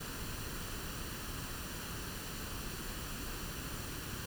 pink noise with comb filter, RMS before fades -42 dBFS, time 0-4.26 s, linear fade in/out 10 ms, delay 0.69 ms, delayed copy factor +0.5, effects none

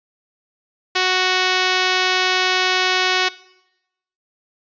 5% pulse tone, 370 Hz, F#4, in tune, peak -4 dBFS, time 0.95-3.29 s, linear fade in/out 10 ms, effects noise-tail reverb RT60 0.9 s tail -20 dB re dry + resampled to 16000 Hz

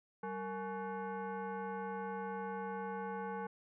sine tone with frequency modulation, 192.7 Hz, G3, 29 cents flat, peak -38 dBFS, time 0.23-3.47 s, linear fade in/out 5 ms, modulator 654 Hz, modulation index 1.6, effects none

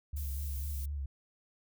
sine tone with vibrato, 70.4 Hz, C#2, 27 cents sharp, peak -34 dBFS, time 0.13-1.06 s, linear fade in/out 5 ms, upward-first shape sine, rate 4.1 Hz, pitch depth 64 cents each way
violet noise, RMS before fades -46 dBFS, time 0.16-0.86 s, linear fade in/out 10 ms
effects none

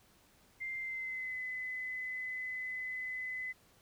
sine tone with pitch glide, 2093 to 2019 Hz, C7 to B6, 0 to +38 cents, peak -37 dBFS, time 0.6-3.53 s, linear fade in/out 20 ms, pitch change -62 cents, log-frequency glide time 0.78-1.4 s, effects pink hiss -66 dBFS RMS until 3.81 s

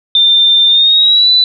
sine tone with pitch glide, 3590 to 3983 Hz, A7 to B7, +34 to +14 cents, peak -5 dBFS, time 0.15-1.44 s, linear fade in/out 2 ms, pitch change +180 cents, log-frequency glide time 0.68-1.3 s, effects none

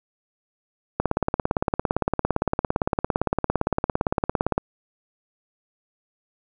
click train, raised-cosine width 1 ms, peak -6 dBFS, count 64, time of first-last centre 1-4.58 s, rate 17.6 Hz, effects none

